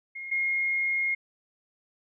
sine tone pair in turn, 2144 / 2144 Hz, C7 / C7, +42 / +42 cents, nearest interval unison, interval 0 cents, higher neither, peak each -35 / -24 dBFS, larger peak second, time 0.15-0.31 / 0.31-1.15 s, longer second, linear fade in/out 10 ms, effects none

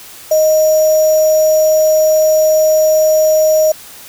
sine tone with sample-and-hold, 622.3 Hz, D#5, in tune, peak -7 dBFS, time 0.31-3.72 s, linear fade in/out 5 ms, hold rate 6300 Hz, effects white hiss -35 dBFS RMS until 4.08 s

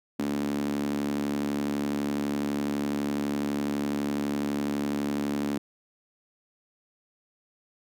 sawtooth tone with high-pass filter, 72 Hz, D2, 34 cents flat, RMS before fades -29 dBFS, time 0.19-5.58 s, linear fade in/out 5 ms, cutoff 250 Hz, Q 6.2, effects none

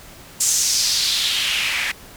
white noise with band-pass filter sweep, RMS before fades -20 dBFS, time 0.4-1.92 s, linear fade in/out 10 ms, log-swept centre 7400 to 2000 Hz, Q 2.8, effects pink hiss -42 dBFS RMS until 2.16 s

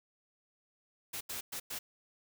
white noise bursts at uneven times, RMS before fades -40 dBFS, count 4, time 1.13-1.21 / 1.29-1.41 / 1.52-1.6 / 1.7-1.79 s, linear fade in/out 10 ms, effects none

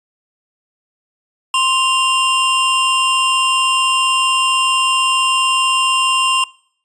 square tone pair together, 1047.4 / 2794 Hz, C6 / F7, +1 / 0 cents, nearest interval octave + perfect fourth, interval 1699 cents, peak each -16 dBFS, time 1.54-6.44 s, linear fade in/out 2 ms, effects noise-tail reverb RT60 0.6 s tail -23 dB re dry + resampled to 24000 Hz

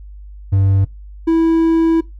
triangle tone pair in turn, 97.4 / 327.6 Hz, G2 / E4, -11 / -11 cents, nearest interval octave + major sixth, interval 2100 cents, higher second, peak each -8 dBFS, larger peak neither, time 0.52-0.85 / 1.27-2.01 s, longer second, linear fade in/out 10 ms, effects noise-tail reverb RT60 0.2 s tail -21 dB re dry + added 50 Hz sine -32 dBFS peak until 2.19 s

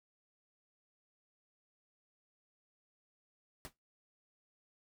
pink noise with exponential decay, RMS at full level -42 dBFS, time 3.65-3.73 s, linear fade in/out 0 ms, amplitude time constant 16 ms, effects noise-tail reverb RT60 0.2 s tail -21 dB re dry

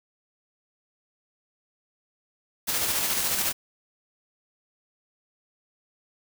white noise with tremolo, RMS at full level -25 dBFS, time 2.67-3.53 s, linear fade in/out 20 ms, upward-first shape square, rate 14 Hz, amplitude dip 30%, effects none

